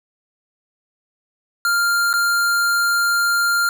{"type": "tone with dropouts", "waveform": "square", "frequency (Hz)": 1396.9, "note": "F6", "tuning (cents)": 0, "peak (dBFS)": -16, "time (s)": [1.65, 3.69], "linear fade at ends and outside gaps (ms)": 1, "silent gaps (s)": [2.13, 2.138], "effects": []}